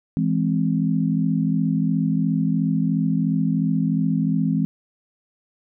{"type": "chord", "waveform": "sine", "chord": "E augmented", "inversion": "none", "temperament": "equal", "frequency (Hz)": [164.81, 207.7, 261.6], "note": ["E3", "G#3", "B#3"], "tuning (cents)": [0, 0, 0], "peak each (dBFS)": [-21, -23, -23], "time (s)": [0.17, 4.65], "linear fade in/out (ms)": 0, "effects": []}